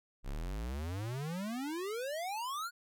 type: exponential sweep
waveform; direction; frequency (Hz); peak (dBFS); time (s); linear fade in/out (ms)
square; up; 30.87 to 1480; -37; 0.23-2.71; 50
effects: none

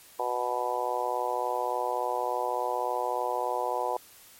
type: harmonic tone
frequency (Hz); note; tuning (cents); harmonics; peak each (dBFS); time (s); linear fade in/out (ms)
123.47; B2; 0; 3 / 4 / 5 / 6 / 7 / 8; -38 / -33 / -35 / -33 / -33 / -33; 0.19-3.97; 5
effects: white hiss -53 dBFS RMS until 4.39 s + MP3 64 kbps

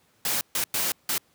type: noise bursts at uneven times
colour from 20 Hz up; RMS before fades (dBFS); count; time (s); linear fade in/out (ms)
white; -26; 4; 0.25-0.41 / 0.55-0.64 / 0.74-0.92 / 1.09-1.18; 2
effects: pink hiss -64 dBFS RMS until 1.34 s + high-pass 100 Hz 12 dB/octave

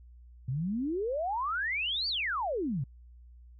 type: exponential two-way sweep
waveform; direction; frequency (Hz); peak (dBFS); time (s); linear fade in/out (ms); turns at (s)
sine; up then down; 120.8 to 4720 to 120.8; -29; 0.48-2.84; 5; 2.08
effects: added 60 Hz sine -50 dBFS peak until 3.59 s

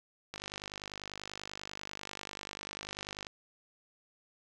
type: click train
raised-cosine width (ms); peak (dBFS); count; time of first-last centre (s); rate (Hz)
0.2; -23; 148; 0.34-3.268; 50.2
effects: none

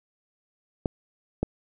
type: clicks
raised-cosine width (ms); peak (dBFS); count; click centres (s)
2; -11; 2; 0.858 / 1.43
effects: none

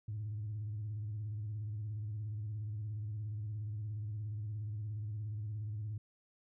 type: tone with vibrato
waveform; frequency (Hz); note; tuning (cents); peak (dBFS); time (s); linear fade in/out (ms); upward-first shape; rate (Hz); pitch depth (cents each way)
sine; 106.1; G#2; +38; -36; 0.08-5.98; 5; square; 17; 59
effects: tanh soft clip ceiling -34 dBFS

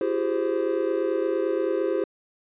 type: tone cluster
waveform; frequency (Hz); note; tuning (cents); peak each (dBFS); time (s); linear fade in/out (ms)
triangle; 337.3 / 382.6 / 411.4 / 521; E4 / G4 / G#4 / C5; +40 / -42 / -16 / -7; -26; 0.01-2.04; 2
effects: resampled to 8000 Hz

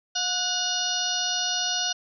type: harmonic tone with a mistuned harmonic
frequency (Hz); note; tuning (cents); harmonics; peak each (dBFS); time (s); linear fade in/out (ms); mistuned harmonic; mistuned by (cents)
721; F#5; -45; 1 / 2 / 4 / 5 / 6 / 7 / 8; -34 / -33 / -31 / -33 / -32 / -33 / -29; 0.15-1.93; 10; 2; +45
effects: none

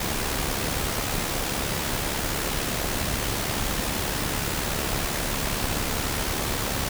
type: noise with amplitude modulation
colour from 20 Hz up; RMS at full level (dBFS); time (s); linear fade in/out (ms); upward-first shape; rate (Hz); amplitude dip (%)
pink; -25; 0-6.89; 5; sine; 70.4; 45
effects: none

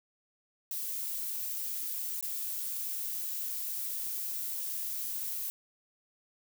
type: noise with dropouts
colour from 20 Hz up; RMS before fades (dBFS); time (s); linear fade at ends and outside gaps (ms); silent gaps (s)
violet; -36; 0.71-5.5; 0; 2.21-2.226
effects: none

